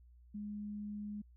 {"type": "tone", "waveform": "sine", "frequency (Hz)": 207.7, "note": "G#3", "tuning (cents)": 0, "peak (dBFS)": -40, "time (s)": [0.34, 1.22], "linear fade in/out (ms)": 10, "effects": ["added 60 Hz sine -58 dBFS peak until 1.36 s"]}